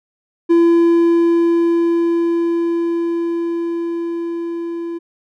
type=tone with level ramp; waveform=triangle; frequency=338.1 Hz; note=E4; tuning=44 cents sharp; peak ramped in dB=-6 to -20 dBFS; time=0.49-4.99 s; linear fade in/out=20 ms; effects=none